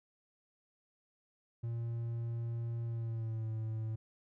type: tone with pitch glide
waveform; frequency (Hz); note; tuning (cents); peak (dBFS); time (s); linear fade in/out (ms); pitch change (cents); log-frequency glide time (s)
triangle; 116.54 to 110.57; A#2 to A2; 0 to +9; -33; 1.63-3.96; 10; -91; 2.84-3.49
effects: none